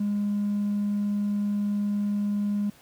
sine tone with hard clipping, 205 Hz, G#3, 22 cents flat, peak -24 dBFS, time 0-2.7 s, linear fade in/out 5 ms, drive 1 dB, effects pink hiss -55 dBFS RMS until 2.81 s + high-pass 60 Hz 12 dB/octave

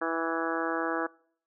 harmonic tone with a mistuned harmonic, 164.3 Hz, E3, 5 cents flat, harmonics 2 / 3 / 4 / 5 / 6 / 7 / 8 / 9 / 10, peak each -33 / -35 / -36 / -38 / -40 / -36 / -37 / -38 / -37 dBFS, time 0.01-1.07 s, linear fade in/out 10 ms, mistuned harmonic 10, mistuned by +21 cents, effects noise-tail reverb RT60 0.6 s tail -25 dB re dry

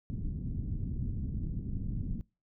pink low-pass noise, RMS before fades -35 dBFS, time 0.1-2.21 s, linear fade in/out 0 ms, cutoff 230 Hz, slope 24 dB/octave, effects noise-tail reverb RT60 0.3 s tail -25 dB re dry

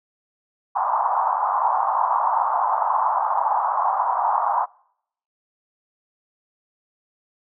pink band-pass noise, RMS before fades -21 dBFS, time 0.75-4.66 s, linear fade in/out 20 ms, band 780 to 1100 Hz, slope 48 dB/octave, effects noise-tail reverb RT60 0.7 s tail -26 dB re dry

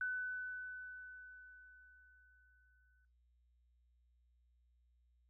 sine tone with exponential decay, 1501 Hz, F#6, 24 cents sharp, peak -35 dBFS, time 0.01-3.05 s, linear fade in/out 2 ms, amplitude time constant 660 ms, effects noise-tail reverb RT60 0.2 s tail -19 dB re dry + added 60 Hz sine -70 dBFS peak until 5.29 s

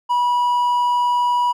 triangle tone, 974 Hz, B5, 24 cents flat, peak -13 dBFS, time 0.09-1.53 s, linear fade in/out 20 ms, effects none

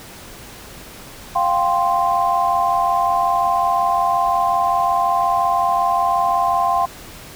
sine chord, F suspended second, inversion none, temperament equal, 698.5 / 784 / 1046.5 Hz, F5 / G5 / C6, 0 / 0 / 0 cents, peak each -19 / -20 / -18 dBFS, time 1.35-6.86 s, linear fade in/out 10 ms, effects pink hiss -38 dBFS RMS until 7.35 s

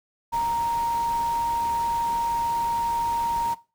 sine tone in noise, 932.3 Hz, A#5, in tune, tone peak -22 dBFS, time 0.32-3.55 s, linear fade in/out 20 ms, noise pink, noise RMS -39 dBFS, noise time 0.32-3.55 s, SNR +14 dB, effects noise-tail reverb RT60 0.3 s tail -18 dB re dry

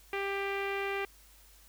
sawtooth tone with low-pass filter, 395.5 Hz, G4, 15 cents sharp, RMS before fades -34 dBFS, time 0.13-1.05 s, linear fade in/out 2 ms, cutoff 2400 Hz, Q 3.3, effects added 50 Hz sine -59 dBFS peak until 1.68 s + white hiss -60 dBFS RMS until 1.68 s

